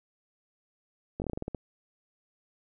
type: slowing click train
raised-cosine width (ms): 2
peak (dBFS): -20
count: 10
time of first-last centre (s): 1.2-1.547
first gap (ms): 19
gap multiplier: 1.17
effects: none